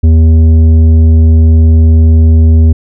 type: tone with tanh clipping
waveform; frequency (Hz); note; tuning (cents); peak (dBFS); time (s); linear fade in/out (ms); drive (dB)
triangle; 80.4; E2; -43; -3; 0.03-2.73; 10; 13
effects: none